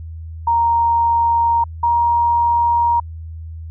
sine tone pair in turn, 932.3 / 942.6 Hz, A#5 / A#5, 0 / +19 cents, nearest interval unison, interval 19 cents, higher second, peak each -12 dBFS, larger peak neither, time 0.47-1.64 / 1.83-3 s, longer neither, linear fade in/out 5 ms, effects added 81 Hz sine -28 dBFS peak until 3.7 s

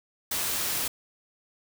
white noise, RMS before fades -29 dBFS, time 0.31-0.88 s, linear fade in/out 5 ms, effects none

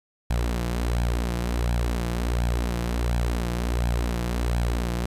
sawtooth tone with flanger, 59.2 Hz, A#1, 27 cents sharp, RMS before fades -25 dBFS, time 0.3-5.06 s, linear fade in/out 5 ms, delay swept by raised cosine 1.2 to 6 ms, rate 1.4 Hz, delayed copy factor +0.6, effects resampled to 32000 Hz + 9-bit

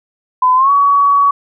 sine tone with pitch glide, 1012 to 1129.4 Hz, B5 to C#6, +42 to +32 cents, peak -7 dBFS, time 0.42-1.31 s, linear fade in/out 5 ms, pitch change +190 cents, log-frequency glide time 0.55-0.71 s, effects none

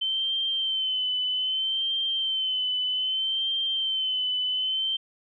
sine tone with vibrato, 3082 Hz, G7, 30 cents flat, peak -24 dBFS, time 0.01-4.97 s, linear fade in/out 10 ms, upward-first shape sine, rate 0.63 Hz, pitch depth 44 cents each way, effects none

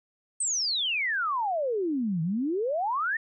sine exponential two-way sweep, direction down then up, 8570 to 155.56 to 1873 Hz, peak -25 dBFS, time 0.4-3.17 s, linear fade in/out 5 ms, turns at 2.22 s, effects none

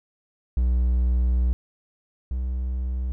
triangle tone pair in turn, 61.4 / 63.09 Hz, B1 / B1, -9 / +38 cents, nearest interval unison, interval 47 cents, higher second, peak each -16 / -22 dBFS, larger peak first, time 0.57-1.53 / 2.31-3.12 s, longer first, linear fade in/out 0 ms, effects none

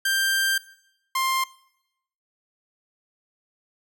sawtooth tone pair in turn, 1580 / 1054.5 Hz, G6 / C6, +13 / +13 cents, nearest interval perfect fifth, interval 700 cents, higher first, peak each -17 / -18 dBFS, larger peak first, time 0.05-0.58 / 1.15-1.44 s, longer first, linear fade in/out 5 ms, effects noise-tail reverb RT60 0.8 s tail -20 dB re dry

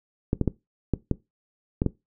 clicks, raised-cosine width 3 ms, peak -9 dBFS, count 7, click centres 0.331 / 0.413 / 0.477 / 0.937 / 1.113 / 1.819 / 1.863 s, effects noise-tail reverb RT60 0.2 s tail -19 dB re dry

